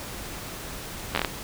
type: slowing click train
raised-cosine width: 0.3 ms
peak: -7 dBFS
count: 6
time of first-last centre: 1.15-1.248 s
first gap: 11 ms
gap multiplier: 1.29
effects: pink hiss -37 dBFS RMS until 1.43 s